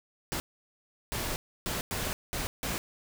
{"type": "noise bursts at uneven times", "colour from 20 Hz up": "pink", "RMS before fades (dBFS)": -33, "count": 6, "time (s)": [[0.32, 0.4], [1.12, 1.36], [1.66, 1.81], [1.91, 2.13], [2.33, 2.47], [2.63, 2.78]], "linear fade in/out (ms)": 0, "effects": []}